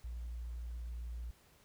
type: tone with tanh clipping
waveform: triangle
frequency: 58.8 Hz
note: A#1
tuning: 16 cents sharp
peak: -40 dBFS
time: 0.04-1.31 s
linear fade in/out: 5 ms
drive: 5 dB
effects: pink hiss -66 dBFS RMS until 1.64 s